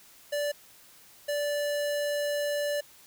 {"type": "tone pair in turn", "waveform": "square", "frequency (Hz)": [583, 583], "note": ["D5", "D5"], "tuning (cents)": [-13, -13], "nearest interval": "unison", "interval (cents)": 0, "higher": "neither", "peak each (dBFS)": -28, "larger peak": "neither", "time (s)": [[0.32, 0.52], [1.28, 2.81]], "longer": "second", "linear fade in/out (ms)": 10, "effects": ["white hiss -55 dBFS RMS until 3.06 s"]}